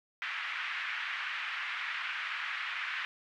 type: band-pass noise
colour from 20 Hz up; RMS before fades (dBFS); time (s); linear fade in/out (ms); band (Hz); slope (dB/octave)
white; -37; 0.22-3.05; 0; 1300 to 2500; 24
effects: none